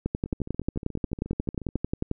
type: two click trains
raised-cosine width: 3 ms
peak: -24 / -13 dBFS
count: 22 / 24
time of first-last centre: 0.26-1.76 / 0.06-2.114 s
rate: 14 / 11.2 Hz
effects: none